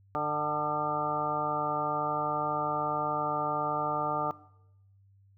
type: harmonic tone with a mistuned harmonic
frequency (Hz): 149.9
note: D3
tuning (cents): +36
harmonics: 1 / 2 / 3 / 4 / 5 / 6 / 8 / 9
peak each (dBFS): -41 / -39 / -39 / -36 / -35 / -35 / -33 / -43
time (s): 0.15-4.31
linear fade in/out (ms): 0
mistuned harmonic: 6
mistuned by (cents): -24
effects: noise-tail reverb RT60 0.8 s tail -19 dB re dry + added 98 Hz sine -58 dBFS peak until 5.37 s